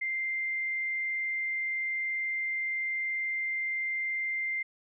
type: tone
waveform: sine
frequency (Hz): 2093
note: C7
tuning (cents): 0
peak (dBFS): -29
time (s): 0.01-4.63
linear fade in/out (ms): 10
effects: none